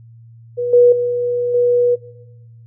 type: tone with level steps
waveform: sine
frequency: 486 Hz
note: B4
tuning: 28 cents flat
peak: -17 / -6 / -16 / -11 dBFS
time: 0.57-1.96 s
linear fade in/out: 20 ms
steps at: 0.73 / 0.92 / 1.54 s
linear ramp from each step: 5 ms
effects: noise-tail reverb RT60 1.0 s tail -19 dB re dry + added 115 Hz sine -39 dBFS peak until 2.66 s